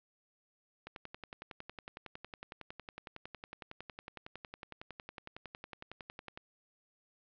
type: click train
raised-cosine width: 0.3 ms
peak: -28 dBFS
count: 61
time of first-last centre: 0.87-6.375 s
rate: 10.9 Hz
effects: low-pass 4000 Hz 12 dB/octave